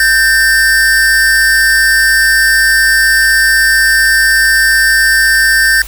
square tone pair together, 1564.1 / 1800 Hz, G6 / A6, -4 / +39 cents, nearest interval major second, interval 243 cents, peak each -10 dBFS, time 0-5.82 s, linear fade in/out 2 ms, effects added 50 Hz sine -26 dBFS peak until 5.87 s + white hiss -30 dBFS RMS until 5.87 s

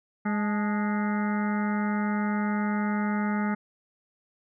harmonic tone with a mistuned harmonic, 207.7 Hz, G#3, in tune, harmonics 1 / 2 / 3 / 4 / 6 / 7 / 8 / 9 / 10, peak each -25 / -40 / -41 / -35 / -37 / -38 / -45 / -42 / -42 dBFS, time 0.25-3.55 s, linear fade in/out 10 ms, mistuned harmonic 4, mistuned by +55 cents, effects none

